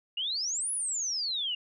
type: exponential two-way sweep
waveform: sine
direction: up then down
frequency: 2794 to 10548 to 2794 Hz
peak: -29 dBFS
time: 0.17-1.55 s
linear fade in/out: 5 ms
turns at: 0.72 s
effects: none